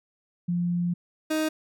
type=tone pair in turn; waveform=sine / 30% pulse; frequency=174.61 / 312.2 Hz; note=F3 / D#4; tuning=0 / +6 cents; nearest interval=minor seventh; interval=1006 cents; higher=second; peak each=-23 / -21 dBFS; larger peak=second; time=0.48-0.94 / 1.3-1.49 s; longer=first; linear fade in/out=10 ms; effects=none